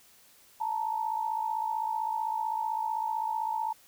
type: tone pair together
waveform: sine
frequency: 876.6 / 932.3 Hz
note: A5 / A#5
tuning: -7 / 0 cents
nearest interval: minor second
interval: 107 cents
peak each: -30 / -33 dBFS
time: 0.6-3.73 s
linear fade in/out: 10 ms
effects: white hiss -59 dBFS RMS until 3.87 s